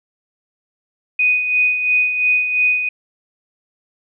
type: tone with tremolo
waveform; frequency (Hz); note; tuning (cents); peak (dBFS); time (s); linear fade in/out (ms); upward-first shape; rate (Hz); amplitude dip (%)
sine; 2489; D#7; 0; -11; 1.19-2.89; 5; sine; 2.9; 55
effects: none